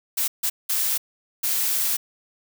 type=noise bursts at uneven times; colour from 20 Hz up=blue; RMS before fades=-23 dBFS; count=4; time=0.17-0.28 / 0.43-0.5 / 0.69-0.98 / 1.43-1.97 s; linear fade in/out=10 ms; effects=none